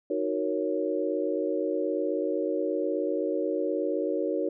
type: chord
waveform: sine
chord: D# minor seventh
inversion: none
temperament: equal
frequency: 311.1 / 370 / 466.2 / 554.4 Hz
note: D#4 / F#4 / A#4 / C#5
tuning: 0 / 0 / 0 / 0 cents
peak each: -31 dBFS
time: 0.1-4.49 s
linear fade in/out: 5 ms
effects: none